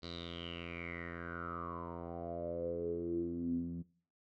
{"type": "tone with low-pass filter sweep", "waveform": "10% pulse", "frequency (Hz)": 85.4, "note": "F2", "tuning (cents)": -38, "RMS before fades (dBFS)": -41, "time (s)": [0.02, 3.83], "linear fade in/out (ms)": 20, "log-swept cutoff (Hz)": [4300, 200], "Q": 9.5, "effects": ["noise-tail reverb RT60 0.5 s tail -21 dB re dry"]}